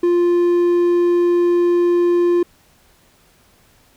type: tone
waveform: triangle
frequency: 349.2 Hz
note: F4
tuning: in tune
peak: -10 dBFS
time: 0.03-2.43 s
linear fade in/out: 5 ms
effects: pink hiss -54 dBFS RMS until 3.96 s